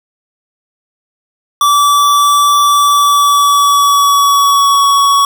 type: tone with pitch glide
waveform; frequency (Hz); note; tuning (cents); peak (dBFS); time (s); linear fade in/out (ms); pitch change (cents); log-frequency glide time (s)
square; 1157 to 1121.5; D6 to C#6; -26 to +20; -7; 1.61-5.25; 2; -54; 2.84-4.83
effects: 7-bit